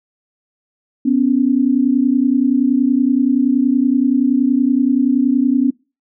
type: tone pair together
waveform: sine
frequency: 249.5 / 280.1 Hz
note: B3 / C#4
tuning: +18 / +18 cents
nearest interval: major second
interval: 200 cents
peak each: -14 dBFS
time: 1.05-5.71 s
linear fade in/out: 10 ms
effects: noise-tail reverb RT60 0.3 s tail -23 dB re dry